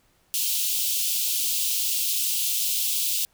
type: high-pass noise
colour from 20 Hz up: white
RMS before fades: -25 dBFS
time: 0.34-3.25 s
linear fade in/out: 0 ms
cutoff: 2700 Hz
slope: 48 dB/octave
effects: pink hiss -64 dBFS RMS until 3.33 s

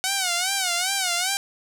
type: tone with vibrato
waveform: 5% pulse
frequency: 740 Hz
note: F#5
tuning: in tune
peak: -10 dBFS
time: 0.04-1.37 s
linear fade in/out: 0 ms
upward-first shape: sine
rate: 2.5 Hz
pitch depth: 120 cents each way
effects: none

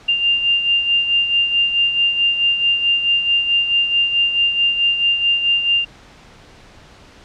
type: beating tone pair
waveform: sine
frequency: 2794 / 2798.6 Hz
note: F7 / F7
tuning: 0 / +3 cents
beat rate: 4.6 Hz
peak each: -14 / -22 dBFS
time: 0.08-5.85 s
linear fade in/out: 10 ms
effects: pink hiss -44 dBFS RMS until 7.24 s + low-pass 5000 Hz 12 dB/octave

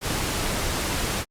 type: noise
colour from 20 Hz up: pink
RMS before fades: -26 dBFS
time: 0.01-1.25 s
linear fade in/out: 50 ms
effects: low-pass 12000 Hz 12 dB/octave + Opus 48 kbps

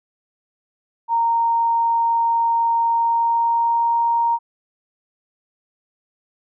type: tone with pitch glide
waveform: sine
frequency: 926 to 932.4 Hz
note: A#5 to A#5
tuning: -12 to 0 cents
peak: -15 dBFS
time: 1.08-4.39 s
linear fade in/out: 50 ms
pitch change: +12 cents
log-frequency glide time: 2.85-3.95 s
effects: none

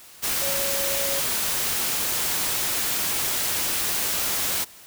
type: tone in noise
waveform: sine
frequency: 554.4 Hz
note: C#5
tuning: in tune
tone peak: -30 dBFS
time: 0.41-1.21 s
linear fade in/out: 20 ms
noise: white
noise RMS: -25 dBFS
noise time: 0.22-4.65 s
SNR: -8 dB
effects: white hiss -47 dBFS RMS until 4.86 s

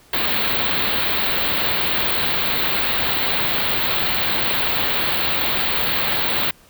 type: band-stop noise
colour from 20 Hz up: white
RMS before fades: -20 dBFS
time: 0.13-6.51 s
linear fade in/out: 5 ms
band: 4400 to 16000 Hz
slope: 96 dB/octave
effects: pink hiss -51 dBFS RMS until 6.69 s

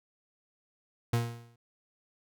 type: tone with exponential decay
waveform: 40% pulse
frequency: 117.6 Hz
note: A#2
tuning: 16 cents sharp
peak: -22 dBFS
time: 1.13-1.56 s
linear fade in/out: 5 ms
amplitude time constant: 93 ms
effects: none

